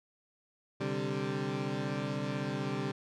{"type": "chord", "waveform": "20% pulse", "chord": "C suspended second", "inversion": "none", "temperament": "equal", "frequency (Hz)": [130.81, 146.83, 196], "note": ["C3", "D3", "G3"], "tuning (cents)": [0, 0, 0], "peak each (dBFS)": -32, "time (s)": [0.8, 2.92], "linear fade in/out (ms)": 10, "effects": ["low-pass 5000 Hz 12 dB/octave"]}